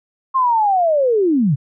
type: linear sweep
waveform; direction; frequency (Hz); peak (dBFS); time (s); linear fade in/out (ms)
sine; down; 1076 to 120.9; -12; 0.34-1.56; 20
effects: none